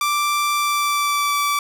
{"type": "tone with pitch glide", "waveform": "sawtooth", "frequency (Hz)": [1174.7, 1157.2], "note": ["D6", "D6"], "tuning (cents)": [0, -26], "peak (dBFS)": -14, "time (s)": [0.01, 1.59], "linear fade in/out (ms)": 2, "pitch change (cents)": -26, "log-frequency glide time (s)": [0.55, 1.37], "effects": []}